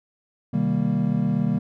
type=chord; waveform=triangle; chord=C minor seventh; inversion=none; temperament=equal with one note detuned; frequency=128.27 / 155.56 / 196 / 233.1 Hz; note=C3 / Eb3 / G3 / Bb3; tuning=-34 / 0 / 0 / 0 cents; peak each=-26 / -23 / -22 / -23 dBFS; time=0.53-1.59 s; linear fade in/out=10 ms; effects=none